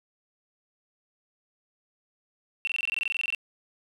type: tone bursts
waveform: sine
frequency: 2702 Hz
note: E7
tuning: 42 cents sharp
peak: -24 dBFS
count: 16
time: 2.65-3.348 s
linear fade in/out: 0 ms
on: 23 ms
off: 22 ms
effects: tanh soft clip ceiling -20 dBFS + 11-bit